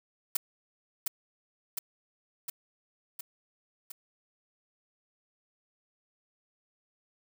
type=noise with echo; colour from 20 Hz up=blue; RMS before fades=-27 dBFS; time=0.35-0.37 s; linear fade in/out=5 ms; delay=710 ms; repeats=5; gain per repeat=-3 dB; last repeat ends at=3.92 s; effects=none